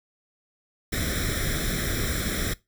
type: noise with comb filter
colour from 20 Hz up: pink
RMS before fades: -27 dBFS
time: 0.92-2.54 s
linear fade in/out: 10 ms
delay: 0.54 ms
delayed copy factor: +1
effects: noise-tail reverb RT60 0.2 s tail -20 dB re dry